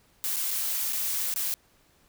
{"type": "noise with dropouts", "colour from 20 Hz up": "blue", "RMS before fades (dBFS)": -29, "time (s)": [0.24, 1.54], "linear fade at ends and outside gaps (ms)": 0, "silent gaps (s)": [[0.361, 0.366], [0.507, 0.512], [0.925, 0.931], [1.34, 1.36]], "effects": ["pink hiss -63 dBFS RMS until 2.08 s"]}